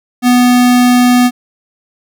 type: tone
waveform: square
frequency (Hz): 246.8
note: B3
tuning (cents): -1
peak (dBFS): -6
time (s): 0.22-1.31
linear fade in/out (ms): 50
effects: none